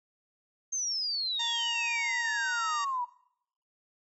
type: exponential sweep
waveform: sine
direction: down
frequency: 6430 to 950 Hz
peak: -29 dBFS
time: 0.72-3.05 s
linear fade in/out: 10 ms
type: harmonic tone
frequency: 932.3 Hz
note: A#5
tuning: in tune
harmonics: 1 / 2 / 3 / 4 / 5 / 6 / 7 / 8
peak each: -37 / -40 / -42 / -43 / -44 / -45 / -45 / -46 dBFS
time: 1.39-2.85 s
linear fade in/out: 10 ms
effects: noise-tail reverb RT60 0.7 s tail -21 dB re dry